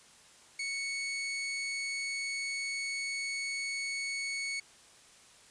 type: tone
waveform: sawtooth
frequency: 2217 Hz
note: C#7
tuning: in tune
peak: -30 dBFS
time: 0.59-4.6 s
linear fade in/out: 5 ms
effects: white hiss -58 dBFS RMS until 5.5 s + resampled to 22050 Hz